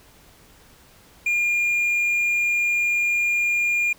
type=tone; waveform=triangle; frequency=2413 Hz; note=D7; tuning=46 cents sharp; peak=-17 dBFS; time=1.26-3.93 s; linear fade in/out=5 ms; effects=pink hiss -52 dBFS RMS until 3.98 s